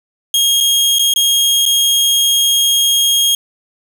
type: tone with dropouts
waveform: sawtooth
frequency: 3255 Hz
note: G#7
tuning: 36 cents flat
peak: -7 dBFS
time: 0.34-3.35 s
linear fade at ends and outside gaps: 2 ms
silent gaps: 0.604-0.607 / 0.986-0.993 / 1.138-1.16 / 1.655-1.661 s
effects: none